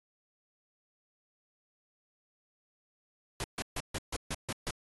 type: noise bursts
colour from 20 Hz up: pink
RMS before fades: -35 dBFS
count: 8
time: 3.4-4.708 s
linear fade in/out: 2 ms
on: 41 ms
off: 140 ms
effects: AAC 32 kbps